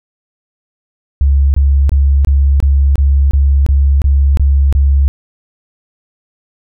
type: tone bursts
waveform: sine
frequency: 69.3 Hz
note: C#2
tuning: in tune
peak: -6 dBFS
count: 11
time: 1.21-5.08 s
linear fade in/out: 0 ms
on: 330 ms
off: 24 ms
effects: none